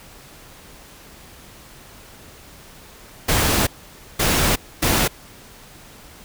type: noise bursts at uneven times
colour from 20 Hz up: pink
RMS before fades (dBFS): -18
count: 3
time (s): 3.28-3.67 / 4.19-4.56 / 4.82-5.08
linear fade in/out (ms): 10
effects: pink hiss -44 dBFS RMS until 6.24 s